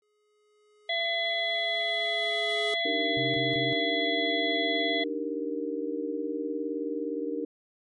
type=tone with exponential growth; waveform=square; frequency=420.2 Hz; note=G#4; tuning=20 cents sharp; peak=-31 dBFS; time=0.02-2.74 s; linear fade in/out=2 ms; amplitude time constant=590 ms
type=harmonic tone; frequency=674 Hz; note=E5; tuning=38 cents sharp; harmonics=1 / 3 / 5 / 6; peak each=-31 / -30 / -30 / -41 dBFS; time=0.89-5.04 s; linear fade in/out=5 ms
type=chord; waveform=sine; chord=Eb major seventh; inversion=third; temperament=just; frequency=291.7 / 311.1 / 388.9 / 466.7 Hz; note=D4 / Eb4 / G4 / Bb4; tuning=-12 / 0 / -14 / +2 cents; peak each=-34 / -35 / -37 / -33 dBFS; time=2.85-7.45 s; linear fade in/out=5 ms
type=tone bursts; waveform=sine; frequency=131.2 Hz; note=C3; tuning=5 cents sharp; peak=-33 dBFS; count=3; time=3.17-3.728 s; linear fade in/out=0 ms; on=170 ms; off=24 ms
effects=MP3 48 kbps